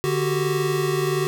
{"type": "tone cluster", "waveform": "square", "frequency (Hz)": [147.9, 371.2, 392.3], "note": ["D3", "F#4", "G4"], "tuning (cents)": [13, 6, 1], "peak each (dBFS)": [-26, -24, -27], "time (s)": [0.04, 1.27], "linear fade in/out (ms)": 0, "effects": []}